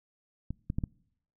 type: clicks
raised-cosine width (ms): 5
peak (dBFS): -22 / -19 / -17 / -19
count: 4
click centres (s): 0.506 / 0.701 / 0.785 / 0.838
effects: noise-tail reverb RT60 0.7 s tail -25 dB re dry